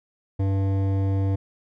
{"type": "tone with hard clipping", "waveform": "sine", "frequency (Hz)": 97.3, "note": "G2", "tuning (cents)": -12, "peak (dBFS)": -22, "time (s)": [0.39, 1.36], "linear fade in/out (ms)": 10, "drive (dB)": 13, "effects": []}